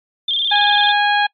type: tone with vibrato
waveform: sine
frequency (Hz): 3385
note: G#7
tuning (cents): +32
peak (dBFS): -15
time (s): 0.28-0.92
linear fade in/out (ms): 5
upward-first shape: square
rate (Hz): 18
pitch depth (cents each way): 81
type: harmonic tone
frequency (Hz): 824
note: G#5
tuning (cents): -14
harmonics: 1 / 2 / 3 / 4 / 5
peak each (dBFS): -15 / -17 / -24 / -22 / -29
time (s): 0.51-1.27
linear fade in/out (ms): 10
effects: noise-tail reverb RT60 0.1 s tail -25 dB re dry + MP3 48 kbps